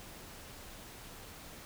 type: silence
effects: pink hiss -50 dBFS RMS until 1.65 s